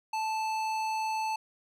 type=tone with tanh clipping; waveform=sine; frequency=877 Hz; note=A5; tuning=6 cents flat; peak=-31 dBFS; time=0.13-1.36 s; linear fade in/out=5 ms; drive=17 dB; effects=none